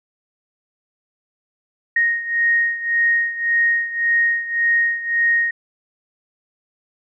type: beating tone pair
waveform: sine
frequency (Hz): 1864.7 / 1866.5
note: A#6 / A#6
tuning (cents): 0 / +2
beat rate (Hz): 1.8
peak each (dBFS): -17 / -21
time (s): 1.96-5.51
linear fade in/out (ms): 5
effects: none